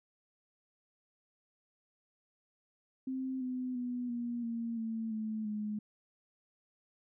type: tone with pitch steps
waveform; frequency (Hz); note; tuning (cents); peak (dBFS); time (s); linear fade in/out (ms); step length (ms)
sine; 261.6 / 253.7 / 246.1 / 238.6 / 231.4 / 224.5 / 217.7 / 211.1; C4 / B3 / B3 / A#3 / A#3 / A3 / A3 / G#3; 0 / +47 / -6 / +41 / -13 / +35 / -18 / +29; -34; 3.07-5.79; 5; 340
effects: none